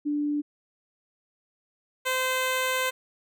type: tone pair in turn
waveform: sine / 10% pulse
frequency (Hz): 293.7 / 515.6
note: D4 / C5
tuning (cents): 0 / -26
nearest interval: minor seventh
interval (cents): 974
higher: second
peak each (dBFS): -24 / -16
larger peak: second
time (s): 0.05-0.42 / 2.05-2.91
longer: second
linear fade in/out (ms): 20
effects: none